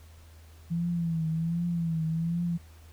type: tone with vibrato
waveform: sine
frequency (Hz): 166.1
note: E3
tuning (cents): +13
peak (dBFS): -26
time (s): 0.7-2.58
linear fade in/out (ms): 20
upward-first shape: triangle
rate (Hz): 1.3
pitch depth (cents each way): 80
effects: added 80 Hz sine -49 dBFS peak until 2.92 s + pink hiss -59 dBFS RMS until 2.92 s